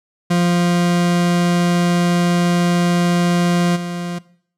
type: tone with level steps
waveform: 40% pulse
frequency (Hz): 174.61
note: F3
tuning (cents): 0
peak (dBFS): -12 / -21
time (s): 0.3-4.19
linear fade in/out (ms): 10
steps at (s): 3.75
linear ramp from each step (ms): 20
effects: noise-tail reverb RT60 0.6 s tail -20 dB re dry + low-pass 10000 Hz 12 dB/octave